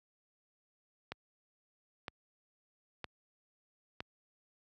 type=click train; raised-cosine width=0.3 ms; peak=-23 dBFS; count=4; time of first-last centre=1.12-4.005 s; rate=1.04 Hz; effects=high-pass 60 Hz 12 dB/octave